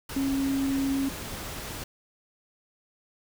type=tone in noise; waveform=sine; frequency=272.5 Hz; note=C#4; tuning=29 cents flat; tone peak=-24 dBFS; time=0.16-1.09 s; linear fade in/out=5 ms; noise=pink; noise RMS=-37 dBFS; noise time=0.09-1.84 s; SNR=+10 dB; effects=none